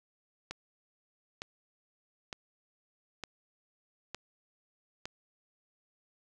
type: click train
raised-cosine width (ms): 0.2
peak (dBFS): -21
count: 6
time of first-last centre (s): 0.51-5.055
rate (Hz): 1.1
effects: none